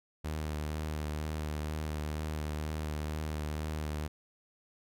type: tone with vibrato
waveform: sawtooth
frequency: 76.5 Hz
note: D#2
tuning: 29 cents flat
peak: -30 dBFS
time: 0.24-4.08 s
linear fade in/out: 10 ms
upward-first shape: sine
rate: 2.1 Hz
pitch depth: 22 cents each way
effects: none